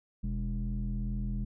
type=tone with low-pass filter; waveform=square; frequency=41.2 Hz; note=E1; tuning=in tune; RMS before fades=-33 dBFS; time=0.23-1.45 s; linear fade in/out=10 ms; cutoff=180 Hz; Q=9.7; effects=none